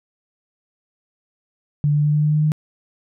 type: tone with pitch steps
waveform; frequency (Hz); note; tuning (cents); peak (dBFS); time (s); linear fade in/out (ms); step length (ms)
sine; 146.83 / 147.85 / 148.88 / 149.92 / 150.96 / 152.01 / 153.07; D3 / D3 / D3 / D3 / D3 / D#3 / D#3; 0 / +12 / +24 / +36 / +48 / -40 / -28; -14; 1.84-2.519; 0; 97
effects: none